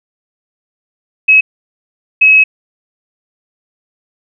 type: tone bursts at uneven times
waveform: sine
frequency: 2564 Hz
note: E7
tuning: 49 cents flat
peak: -3 dBFS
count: 2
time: 1.28-1.41 / 2.21-2.44 s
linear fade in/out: 10 ms
effects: none